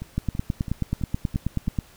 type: two click trains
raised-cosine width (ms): 5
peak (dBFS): -20 / -11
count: 6 / 16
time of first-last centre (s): 0.02-1.676 / 0.18-1.788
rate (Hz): 3.02 / 9.33
effects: pink hiss -52 dBFS RMS until 1.96 s